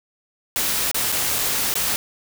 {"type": "noise with dropouts", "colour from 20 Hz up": "white", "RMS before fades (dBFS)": -22, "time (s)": [0.56, 1.96], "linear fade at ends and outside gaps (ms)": 0, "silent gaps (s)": [[0.914, 0.945], [1.119, 1.124], [1.384, 1.388], [1.74, 1.755]], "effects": []}